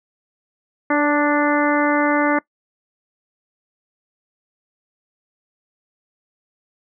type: harmonic tone with a mistuned harmonic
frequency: 293.7 Hz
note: D4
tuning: in tune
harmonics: 1 / 2 / 3 / 4 / 5 / 6 / 7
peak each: -18 / -21 / -23 / -24 / -25 / -26 / -26 dBFS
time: 0.9-2.39 s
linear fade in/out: 5 ms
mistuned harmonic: 2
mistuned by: -15 cents
effects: noise-tail reverb RT60 0.1 s tail -22 dB re dry